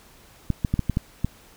clicks, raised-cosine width 5 ms, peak -9 dBFS, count 7, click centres 0.503 / 0.648 / 0.74 / 0.793 / 0.897 / 0.971 / 1.246 s, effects pink hiss -52 dBFS RMS until 1.56 s

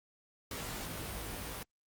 pink noise with comb filter, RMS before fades -41 dBFS, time 0.51-1.63 s, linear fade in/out 2 ms, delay 19 ms, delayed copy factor +0.85, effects Opus 48 kbps

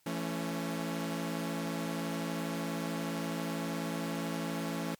sawtooth chord, A major, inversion second, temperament equal with one note detuned, 168.18 / 220 / 277.2 Hz, E3 / A3 / C#4, +35 / 0 / 0 cents, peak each -33 / -35 / -34 dBFS, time 0.06-4.95 s, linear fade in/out 5 ms, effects white hiss -69 dBFS RMS until 4.99 s + MP3 96 kbps

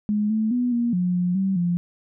sine tone with pitch steps, 209.5 / 218.4 / 246 / 237.1 / 179.4 / 178.3 / 192.4 / 174.3 Hz, G#3 / A3 / B3 / A#3 / F3 / F3 / G3 / F3, +15 / -13 / -7 / +30 / +47 / +36 / -32 / -3 cents, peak -19 dBFS, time 0.09-1.77 s, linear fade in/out 0 ms, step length 210 ms, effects none

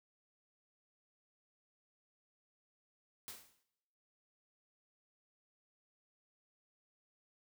white noise with exponential decay, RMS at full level -45 dBFS, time 3.28-3.63 s, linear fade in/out 0 ms, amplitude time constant 74 ms, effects noise-tail reverb RT60 0.9 s tail -19 dB re dry

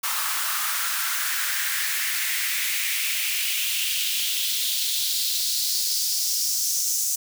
white noise with high-pass filter sweep, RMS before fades -25 dBFS, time 0.03-7.16 s, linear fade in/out 10 ms, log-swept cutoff 1100 to 6400 Hz, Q 3, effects none

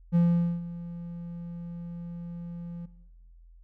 triangle tone with ADSR envelope, 171.5 Hz, F3, 31 cents flat, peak -16 dBFS, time 0.12-2.86 s, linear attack 35 ms, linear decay 450 ms, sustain -19 dB, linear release 8 ms, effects noise-tail reverb RT60 1.0 s tail -18 dB re dry + added 42 Hz sine -50 dBFS peak until 3.63 s

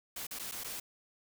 white noise with dropouts, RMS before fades -41 dBFS, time 0.16-0.8 s, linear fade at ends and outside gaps 5 ms, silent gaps 0.269-0.309 / 0.389-0.394 / 0.514-0.52 / 0.637-0.643 s, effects none

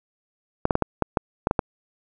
clicks, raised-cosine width 1 ms, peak -5 dBFS, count 9, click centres 0.654 / 0.708 / 0.754 / 0.823 / 1.023 / 1.172 / 1.471 / 1.511 / 1.592 s, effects none

